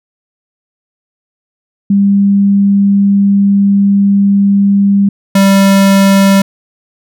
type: tone pair in turn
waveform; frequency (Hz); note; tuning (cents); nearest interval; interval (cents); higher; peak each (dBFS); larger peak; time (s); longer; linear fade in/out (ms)
sine / square; 199.4 / 195.75; G3 / G3; +30 / -2; unison; 32; first; -5; neither; 1.9-5.09 / 5.35-6.42; first; 5
effects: none